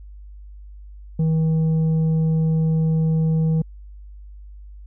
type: tone with tanh clipping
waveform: sine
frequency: 160 Hz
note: D#3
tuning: 49 cents sharp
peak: -17 dBFS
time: 1.19-3.62 s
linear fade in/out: 5 ms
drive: 5 dB
effects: added 50 Hz sine -37 dBFS peak until 4.86 s